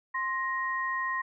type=tone pair together; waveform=sine; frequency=1052.3 / 1875 Hz; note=C6 / A#6; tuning=+10 / +10 cents; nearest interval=minor seventh; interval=1000 cents; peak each=-31 / -31 dBFS; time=0.14-1.22 s; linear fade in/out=10 ms; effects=none